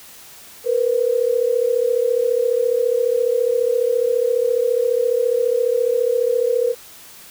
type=tone pair together; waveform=sine; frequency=466.2 / 500.8 Hz; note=A#4 / B4; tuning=0 / +24 cents; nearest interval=minor second; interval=124 cents; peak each=-18 / -18 dBFS; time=0.64-6.75 s; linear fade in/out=50 ms; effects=white hiss -42 dBFS RMS until 7.3 s